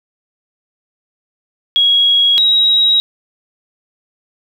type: tone pair in turn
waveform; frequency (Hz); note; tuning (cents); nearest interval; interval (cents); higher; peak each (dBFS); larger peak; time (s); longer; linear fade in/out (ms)
sine; 3312 / 3828; G#7 / A#7; -5 / +45; minor third; 250; second; -8; neither; 1.76-2.38 / 2.38-3; neither; 0
effects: 7-bit